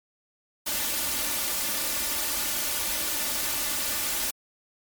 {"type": "noise with comb filter", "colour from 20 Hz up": "white", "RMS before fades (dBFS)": -28, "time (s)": [0.66, 4.31], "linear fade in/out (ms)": 10, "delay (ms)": 3.4, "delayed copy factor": 0.65, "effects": ["MP3 96 kbps"]}